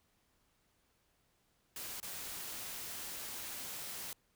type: noise with dropouts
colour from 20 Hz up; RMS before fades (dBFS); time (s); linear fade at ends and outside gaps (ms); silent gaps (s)
white; -44; 1.76-4.13; 2; 2.001-2.028
effects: pink hiss -75 dBFS RMS until 4.35 s